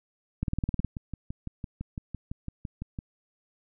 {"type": "two click trains", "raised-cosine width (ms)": 5, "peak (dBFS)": [-15, -22], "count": [9, 14], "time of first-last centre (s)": [[0.43, 0.847], [0.8, 2.989]], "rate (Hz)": [19.2, 5.94], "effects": []}